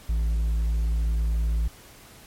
sine tone with hard clipping, 56 Hz, A1, 31 cents sharp, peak -22 dBFS, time 0.09-1.68 s, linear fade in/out 5 ms, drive 3 dB, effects pink hiss -49 dBFS RMS until 2.26 s + MP3 64 kbps

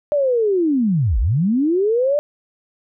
sine linear two-way sweep, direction down then up, 600 to 43.65 to 600 Hz, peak -14 dBFS, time 0.12-2.19 s, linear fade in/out 0 ms, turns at 1.19 s, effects none

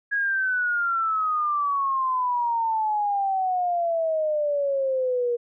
sine exponential sweep, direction down, 1661.2 to 473.5 Hz, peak -21 dBFS, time 0.11-5.37 s, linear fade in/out 20 ms, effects none

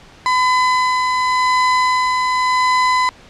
35% pulse tone with tremolo, 1009 Hz, B5, 37 cents sharp, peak -10 dBFS, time 0.26-3.09 s, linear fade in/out 0 ms, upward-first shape sine, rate 0.89 Hz, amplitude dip 30%, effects pink hiss -43 dBFS RMS until 3.29 s + low-pass 5000 Hz 12 dB/octave

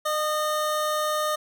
square tone pair together, 609 / 1228.2 Hz, D#5 / D#6, -37 / -23 cents, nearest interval octave, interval 1214 cents, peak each -27 dBFS, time 0.05-1.36 s, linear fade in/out 10 ms, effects none

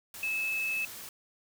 sine tone in noise, 2604 Hz, E7, 22 cents flat, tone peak -29 dBFS, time 0.23-0.85 s, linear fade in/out 2 ms, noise white, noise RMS -44 dBFS, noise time 0.14-1.09 s, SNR +12 dB, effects none

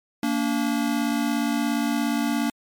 square tone pair together, 230.7 / 287.8 Hz, A#3 / D4, -18 / -35 cents, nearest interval major third, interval 383 cents, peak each -25 dBFS, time 0.23-2.5 s, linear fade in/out 2 ms, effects MP3 96 kbps

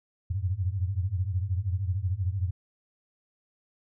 sine tone cluster, 85.2 / 90.8 / 103.9 Hz, F2 / F#2 / G#2, -42 / -32 / +1 cents, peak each -35 / -28 / -31 dBFS, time 0.3-2.51 s, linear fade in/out 10 ms, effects none

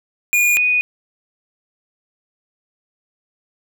square / sine tone pair in turn, 2436 / 2476 Hz, D#7 / D#7, -37 / -9 cents, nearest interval unison, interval 28 cents, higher second, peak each -13 dBFS, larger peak neither, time 0.33-0.57 / 0.57-0.81 s, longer neither, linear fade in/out 0 ms, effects none

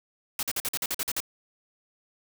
white noise bursts, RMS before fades -29 dBFS, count 10, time 0.39-1.203 s, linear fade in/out 2 ms, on 39 ms, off 47 ms, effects none

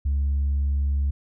sine tone, 70.1 Hz, C#2, 20 cents sharp, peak -18 dBFS, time 0.05-1.11 s, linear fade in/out 10 ms, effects tanh soft clip ceiling -18 dBFS

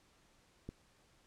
click, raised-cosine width 3 ms, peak -30 dBFS, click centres 0.69 s, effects pink hiss -69 dBFS RMS until 1.26 s + low-pass 9000 Hz 12 dB/octave

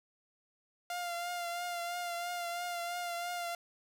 sawtooth tone with vibrato, 698 Hz, F5, 1 cent flat, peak -32 dBFS, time 0.9-3.55 s, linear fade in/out 2 ms, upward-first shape triangle, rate 3 Hz, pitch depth 34 cents each way, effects none

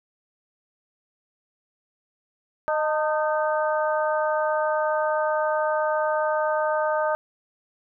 harmonic tone with a mistuned harmonic, 308.2 Hz, D#4, 16 cents flat, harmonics 2 / 3 / 4 / 5, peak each -23 / -27 / -29 / -31 dBFS, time 2.68-7.15 s, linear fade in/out 0 ms, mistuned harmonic 3, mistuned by -43 cents, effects none

